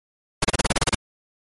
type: noise bursts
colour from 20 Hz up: pink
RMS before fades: -18 dBFS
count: 10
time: 0.42-0.949 s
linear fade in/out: 5 ms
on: 25 ms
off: 31 ms
effects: MP3 48 kbps